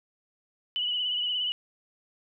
sine tone with vibrato, 2960 Hz, F#7, in tune, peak -26 dBFS, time 0.76-1.52 s, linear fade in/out 0 ms, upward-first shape sine, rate 17 Hz, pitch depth 42 cents each way, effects none

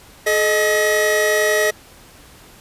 45% pulse tone cluster, 428 / 621 / 1914 Hz, A4 / D#5 / A#6, -48 / -3 / +45 cents, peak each -19 dBFS, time 0.26-1.71 s, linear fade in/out 10 ms, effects pink hiss -45 dBFS RMS until 2.6 s + resampled to 32000 Hz

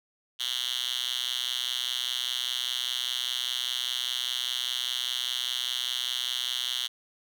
5% pulse tone with high-pass filter, 125 Hz, B2, 21 cents sharp, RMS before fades -31 dBFS, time 0.39-6.88 s, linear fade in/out 20 ms, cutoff 3100 Hz, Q 5.1, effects none

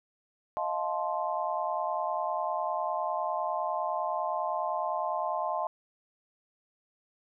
sine chord, F dominant seventh, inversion third, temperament just, 628.6 / 698.5 / 873.1 / 1047.7 Hz, Eb5 / F5 / A5 / C6, +18 / 0 / -14 / +2 cents, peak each -34 dBFS, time 0.57-5.67 s, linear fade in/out 0 ms, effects none

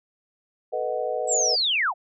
sine chord, B dominant seventh, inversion third, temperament equal, 440 / 493.9 / 622.3 / 740 Hz, A4 / B4 / D#5 / F#5, 0 / 0 / 0 / 0 cents, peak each -32 / -28 / -29 / -31 dBFS, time 0.72-1.56 s, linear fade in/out 20 ms
sine linear sweep, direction down, 7902 to 622.3 Hz, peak -20 dBFS, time 1.27-1.94 s, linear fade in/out 50 ms
effects none

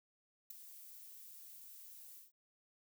violet noise with ADSR envelope, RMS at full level -44 dBFS, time 0.5-2.32 s, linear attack 6 ms, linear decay 10 ms, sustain -11 dB, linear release 150 ms, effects none

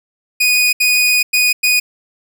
sawtooth tone bursts at uneven times, 2477 Hz, D#7, 8 cents flat, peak -7 dBFS, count 4, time 0.4-0.73 / 0.8-1.23 / 1.33-1.53 / 1.63-1.8 s, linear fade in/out 10 ms, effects none

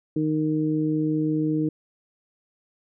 harmonic tone, 154.6 Hz, D#3, 11 cents flat, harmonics 1 / 2 / 3, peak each -27 / -22 / -32 dBFS, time 0.16-1.69 s, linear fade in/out 5 ms, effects none

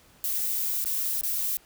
violet noise with dropouts, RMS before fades -28 dBFS, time 0.24-1.57 s, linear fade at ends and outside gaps 0 ms, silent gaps 0.842-0.858 / 1.211-1.234 s, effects pink hiss -57 dBFS RMS until 1.65 s

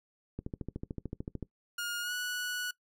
click train, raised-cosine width 3 ms, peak -24 dBFS, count 15, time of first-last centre 0.39-1.427 s, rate 13.5 Hz
sawtooth tone with pitch glide, 1425 to 1471.8 Hz, F6 to F#6, +34 to -10 cents, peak -30 dBFS, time 1.78-2.71 s, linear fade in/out 5 ms, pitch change +56 cents, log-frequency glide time 2.01-2.13 s
effects noise-tail reverb RT60 0.1 s tail -20 dB re dry

